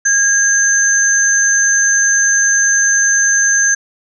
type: tone pair together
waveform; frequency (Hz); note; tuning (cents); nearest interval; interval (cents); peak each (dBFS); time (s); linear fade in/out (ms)
sine; 1633 / 6255; G#6 / G8; -30 / -5; octave + major seventh; 2325; -12; 0.05-3.75; 10
effects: none